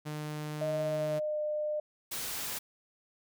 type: tone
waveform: sawtooth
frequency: 151.3 Hz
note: D#3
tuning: 48 cents flat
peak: -32 dBFS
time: 0.05-1.2 s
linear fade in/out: 20 ms
type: tone with pitch glide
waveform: sine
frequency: 622.3 to 603.5 Hz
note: D#5 to D5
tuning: 0 to +47 cents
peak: -30 dBFS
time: 0.61-1.8 s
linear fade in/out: 5 ms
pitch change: -53 cents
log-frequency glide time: 0.82-1.4 s
type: noise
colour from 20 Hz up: white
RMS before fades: -37 dBFS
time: 2.11-2.59 s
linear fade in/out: 10 ms
effects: none